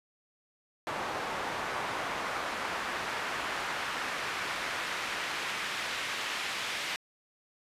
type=noise with band-pass filter sweep; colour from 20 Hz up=pink; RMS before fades=-35 dBFS; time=0.87-6.96 s; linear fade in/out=0 ms; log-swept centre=990 to 2500 Hz; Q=0.97; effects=resampled to 32000 Hz